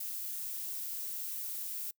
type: noise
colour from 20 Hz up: violet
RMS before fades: -39 dBFS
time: 0-1.91 s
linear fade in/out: 5 ms
effects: noise-tail reverb RT60 0.1 s tail -25 dB re dry